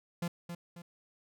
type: tone with echo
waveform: 45% pulse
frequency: 172.3 Hz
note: F3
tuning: 23 cents flat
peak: -32 dBFS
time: 0.22-0.28 s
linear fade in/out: 5 ms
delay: 270 ms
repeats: 2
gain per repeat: -7 dB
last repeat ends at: 0.82 s
effects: none